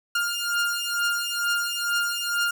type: beating tone pair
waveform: sawtooth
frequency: 1406 / 1408.2 Hz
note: F6 / F6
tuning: +11 / +14 cents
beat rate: 2.2 Hz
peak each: -23 dBFS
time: 0.15-2.51 s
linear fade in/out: 5 ms
effects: none